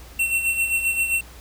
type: tone with tremolo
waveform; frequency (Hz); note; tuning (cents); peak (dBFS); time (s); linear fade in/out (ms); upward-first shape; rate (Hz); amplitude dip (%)
square; 2713; E7; +49; -18; 0.19-1.21; 5; sine; 7.6; 60
effects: added 60 Hz sine -42 dBFS peak until 1.4 s + pink hiss -46 dBFS RMS until 1.4 s